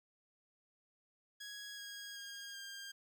15% pulse tone with pitch steps, 1661.2 / 1641.2 / 1621.4 / 1601.8 Hz, G#6 / G#6 / G#6 / G6, 0 / -21 / -42 / +37 cents, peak -40 dBFS, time 1.4-2.92 s, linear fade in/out 10 ms, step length 380 ms, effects none

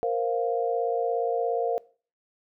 sine chord, Bb suspended second, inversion none, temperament equal, 466.2 / 523.3 / 698.5 Hz, Bb4 / C5 / F5, 0 / 0 / 0 cents, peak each -26 / -31 / -28 dBFS, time 0.03-1.78 s, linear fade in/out 0 ms, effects noise-tail reverb RT60 0.4 s tail -21 dB re dry

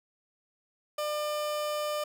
30% pulse tone, 600 Hz, D5, 37 cents sharp, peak -27 dBFS, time 0.98-2.04 s, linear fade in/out 5 ms, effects none

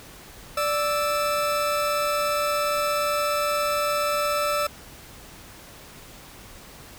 40% pulse tone pair together, 587.9 / 1318.5 Hz, D5 / E6, +2 / 0 cents, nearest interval octave + major second, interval 1398 cents, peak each -24 dBFS, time 0.57-4.67 s, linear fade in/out 5 ms, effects pink hiss -45 dBFS RMS until 6.98 s

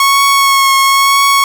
sawtooth tone with vibrato, 1100 Hz, C#6, 14 cents flat, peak -3 dBFS, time 0-1.44 s, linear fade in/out 2 ms, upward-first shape triangle, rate 1 Hz, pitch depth 21 cents each way, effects none

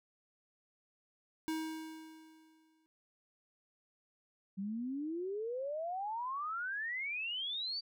square tone with exponential decay, 317.7 Hz, D#4, 36 cents sharp, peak -34 dBFS, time 1.48-2.86 s, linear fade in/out 0 ms, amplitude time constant 300 ms
sine exponential sweep, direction up, 188.7 to 4693 Hz, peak -36 dBFS, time 4.57-7.81 s, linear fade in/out 20 ms
effects none

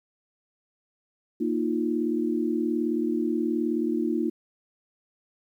sine chord, Bb suspended fourth, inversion none, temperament just, 233.1 / 310.8 / 349.6 Hz, Bb3 / Eb4 / F4, 0 / -2 / +2 cents, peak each -28 / -27 / -28 dBFS, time 1.4-4.3 s, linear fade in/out 10 ms, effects 10-bit

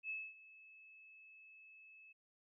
sine tone with ADSR envelope, 2600 Hz, E7, 24 cents flat, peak -39 dBFS, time 0.03-2.13 s, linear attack 65 ms, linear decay 240 ms, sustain -19 dB, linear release 14 ms, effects none

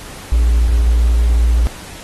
triangle tone with hard clipping, 58.27 Hz, A#1, in tune, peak -9 dBFS, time 0.32-1.67 s, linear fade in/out 0 ms, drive 3 dB, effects pink hiss -34 dBFS RMS until 2.03 s + AAC 32 kbps

